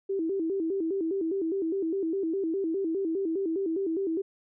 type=tone with vibrato; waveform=sine; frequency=356.3 Hz; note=F4; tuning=35 cents sharp; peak=-26 dBFS; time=0.09-4.22 s; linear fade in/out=10 ms; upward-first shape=square; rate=4.9 Hz; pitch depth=160 cents each way; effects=none